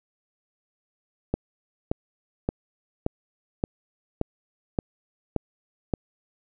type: click train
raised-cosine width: 2 ms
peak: -10 dBFS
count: 9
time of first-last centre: 1.34-5.938 s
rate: 1.74 Hz
effects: none